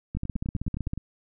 two click trains, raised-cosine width 5 ms, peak -20 / -17 dBFS, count 9 / 13, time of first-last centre 0.15-0.976 / 0.17-0.934 s, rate 9.68 / 15.7 Hz, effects none

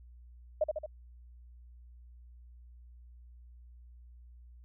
sine tone with echo, 615 Hz, D#5, 20 cents flat, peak -24 dBFS, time 0.61-0.64 s, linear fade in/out 5 ms, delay 74 ms, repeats 3, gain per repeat -4 dB, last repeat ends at 0.862 s, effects added 60 Hz sine -51 dBFS peak until 4.64 s

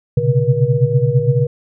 sine tone cluster, 119.8 / 128.8 / 134.9 / 143.8 / 480.1 Hz, A#2 / C3 / C#3 / D3 / B4, +48 / -27 / -47 / -36 / -49 cents, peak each -18 dBFS, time 0.17-1.47 s, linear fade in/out 5 ms, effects none

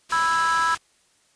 white low-pass noise, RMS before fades -35 dBFS, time 0.09-0.78 s, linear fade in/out 20 ms, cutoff 6800 Hz, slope 12 dB/octave
triangle chord, E major, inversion second, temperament just, 988.9 / 1318.5 / 1648.1 Hz, B5 / E6 / G#6, +2 / 0 / -14 cents, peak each -22 / -20 / -23 dBFS, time 0.12-0.75 s, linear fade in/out 5 ms
effects white hiss -62 dBFS RMS until 1.35 s + resampled to 22050 Hz

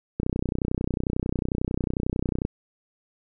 click train, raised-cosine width 3 ms, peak -12 dBFS, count 71, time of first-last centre 0.2-2.451 s, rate 31.1 Hz, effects none

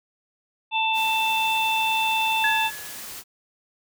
harmonic tone, 886 Hz, A5, 12 cents sharp, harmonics 1 / 3 / 4, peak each -23 / -24 / -28 dBFS, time 0.71-2.71 s, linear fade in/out 50 ms
white noise, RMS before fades -37 dBFS, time 0.93-3.24 s, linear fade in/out 50 ms
sine tone with exponential decay, 1693 Hz, G#6, 33 cents sharp, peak -19 dBFS, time 2.44-3.09 s, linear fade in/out 2 ms, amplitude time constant 140 ms
effects none

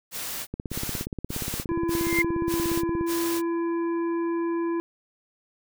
white noise bursts, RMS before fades -33 dBFS, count 6, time 0.11-3.42 s, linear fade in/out 50 ms, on 360 ms, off 230 ms
click train, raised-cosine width 3 ms, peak -18 dBFS, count 43, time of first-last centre 0.54-3.011 s, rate 17 Hz
harmonic tone, 336.6 Hz, E4, 36 cents sharp, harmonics 1 / 3 / 5 / 7, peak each -24 / -35 / -44 / -50 dBFS, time 1.69-4.8 s, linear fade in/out 0 ms
sine tone with exponential growth, 2101 Hz, C7, 7 cents sharp, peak -17 dBFS, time 1.92-2.22 s, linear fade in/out 5 ms, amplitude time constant 64 ms
effects none

